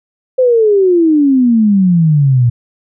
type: exponential sweep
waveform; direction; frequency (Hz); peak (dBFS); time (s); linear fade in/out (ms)
sine; down; 523.3 to 116.9; -6; 0.38-2.5; 10
effects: none